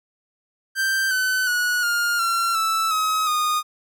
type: tone with pitch steps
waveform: 45% pulse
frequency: 1568 / 1514.6 / 1463 / 1413.2 / 1365 / 1318.5 / 1273.6 / 1230.2 Hz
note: G6 / F#6 / F#6 / F6 / F6 / E6 / D#6 / D#6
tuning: 0 / +40 / -20 / +20 / -40 / 0 / +40 / -20 cents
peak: -19 dBFS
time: 0.75-3.63 s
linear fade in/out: 50 ms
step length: 360 ms
effects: none